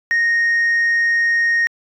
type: tone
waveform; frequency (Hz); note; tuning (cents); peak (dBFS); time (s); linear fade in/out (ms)
sine; 1860; A#6; -4; -11; 0.11-1.67; 0
effects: tanh soft clip ceiling -12 dBFS